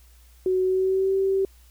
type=tone with pitch glide; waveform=sine; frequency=371.8 to 386.5 Hz; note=F#4 to G4; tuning=+8 to -24 cents; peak=-19 dBFS; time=0.46-1.45 s; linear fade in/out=2 ms; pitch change=+68 cents; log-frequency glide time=0.63-1.14 s; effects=added 60 Hz sine -50 dBFS peak until 1.7 s + white hiss -59 dBFS RMS until 1.7 s